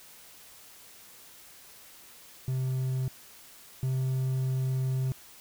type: tone pair in turn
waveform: triangle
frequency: 130 / 130.69 Hz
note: C3 / C3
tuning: -11 / -2 cents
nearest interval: unison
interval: 9 cents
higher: second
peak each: -25 / -24 dBFS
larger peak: second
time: 2.48-3.08 / 3.83-5.12 s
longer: second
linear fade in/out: 0 ms
effects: white hiss -52 dBFS RMS until 5.4 s